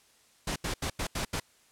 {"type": "noise bursts at uneven times", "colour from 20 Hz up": "pink", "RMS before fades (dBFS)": -32, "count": 6, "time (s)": [[0.47, 0.56], [0.64, 0.74], [0.82, 0.9], [0.99, 1.07], [1.15, 1.25], [1.33, 1.4]], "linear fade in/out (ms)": 5, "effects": ["white hiss -63 dBFS RMS until 1.71 s", "low-pass 10000 Hz 12 dB/octave"]}